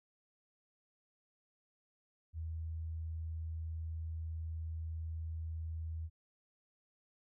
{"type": "tone", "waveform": "sine", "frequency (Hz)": 80.8, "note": "E2", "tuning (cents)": -34, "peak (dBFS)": -38, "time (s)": [2.33, 6.1], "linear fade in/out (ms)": 50, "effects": []}